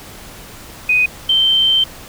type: tone pair in turn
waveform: sine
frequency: 2496 / 3116 Hz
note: D#7 / G7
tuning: +5 / -11 cents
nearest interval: major third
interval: 384 cents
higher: second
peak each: -10 dBFS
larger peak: neither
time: 0.89-1.06 / 1.29-1.84 s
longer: second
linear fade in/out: 5 ms
effects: pink hiss -36 dBFS RMS until 2.08 s